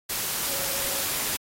sine tone in noise, 549 Hz, C#5, 17 cents flat, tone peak -38 dBFS, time 0.48-1.03 s, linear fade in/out 10 ms, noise white, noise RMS -28 dBFS, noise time 0.09-1.37 s, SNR -13 dB, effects AAC 48 kbps

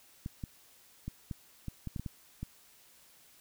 clicks, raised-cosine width 5 ms, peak -25 dBFS, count 10, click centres 0.261 / 0.438 / 1.08 / 1.312 / 1.683 / 1.873 / 1.962 / 1.996 / 2.062 / 2.43 s, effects white hiss -61 dBFS RMS until 3.4 s

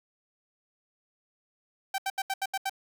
sawtooth tone bursts, 776 Hz, G5, 18 cents flat, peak -24 dBFS, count 7, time 1.94-2.696 s, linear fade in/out 5 ms, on 42 ms, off 77 ms, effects none

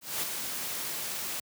white noise with ADSR envelope, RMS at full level -30 dBFS, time 0.01-1.4 s, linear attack 220 ms, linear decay 7 ms, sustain -5 dB, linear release 3 ms, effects high-pass 100 Hz 12 dB/octave

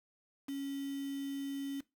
sine tone with quantisation, 277 Hz, C#4, 1 cent flat, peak -36 dBFS, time 0.48-1.81 s, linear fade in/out 10 ms, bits 8, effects noise-tail reverb RT60 0.2 s tail -18 dB re dry

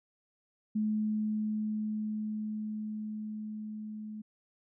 sine tone with level ramp, 214.2 Hz, A3, 46 cents flat, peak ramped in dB -27 to -39 dBFS, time 0.75-4.22 s, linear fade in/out 10 ms, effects none

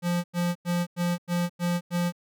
square tone bursts, 174.7 Hz, F3, 1 cent sharp, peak -24 dBFS, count 7, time 0.02-2.124 s, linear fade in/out 50 ms, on 220 ms, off 94 ms, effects none

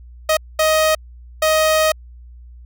sawtooth tone bursts at uneven times, 627 Hz, D#5, 13 cents sharp, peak -9 dBFS, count 3, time 0.29-0.37 / 0.59-0.95 / 1.42-1.92 s, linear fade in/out 5 ms, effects added 60 Hz sine -37 dBFS peak until 2.65 s

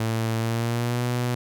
sawtooth tone with pitch glide, 112.8 to 122.3 Hz, A2 to B2, +44 to -16 cents, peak -19 dBFS, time 0-1.35 s, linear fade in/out 5 ms, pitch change +140 cents, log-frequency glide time 0.35-1.04 s, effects none

